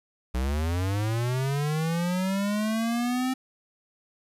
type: linear sweep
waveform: square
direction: up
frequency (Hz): 60.1 to 261.6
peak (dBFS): -25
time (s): 0.34-3.34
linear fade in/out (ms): 10
effects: resampled to 32000 Hz + 9-bit